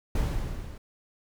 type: noise with level ramp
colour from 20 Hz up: brown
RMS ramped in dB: -24 to -41 dBFS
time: 0.15-0.78 s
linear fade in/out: 5 ms
effects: none